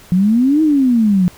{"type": "exponential two-way sweep", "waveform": "sine", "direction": "up then down", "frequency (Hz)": [174.61, 320, 174.61], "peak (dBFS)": -9, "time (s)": [0.12, 1.28], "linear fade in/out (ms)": 0, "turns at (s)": 0.62, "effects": ["pink hiss -42 dBFS RMS until 1.37 s"]}